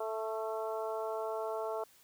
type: harmonic tone with a mistuned harmonic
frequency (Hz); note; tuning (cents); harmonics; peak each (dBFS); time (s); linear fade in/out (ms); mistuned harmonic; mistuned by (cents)
220; A3; 0; 2 / 3 / 4 / 5 / 6; -38 / -38 / -42 / -45 / -47; 0-1.84; 5; 6; +30
effects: white hiss -63 dBFS RMS until 2.03 s